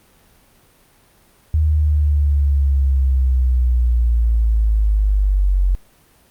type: linear sweep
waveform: sine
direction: down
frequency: 77.78 to 45.51 Hz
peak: -12 dBFS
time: 1.54-5.75 s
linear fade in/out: 0 ms
effects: pink hiss -53 dBFS RMS until 6.3 s + Opus 32 kbps